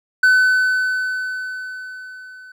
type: tone with level ramp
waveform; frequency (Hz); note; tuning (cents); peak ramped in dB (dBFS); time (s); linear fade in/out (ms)
triangle; 1510; F#6; +35; -7 to -36; 0.23-2.52; 5
effects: none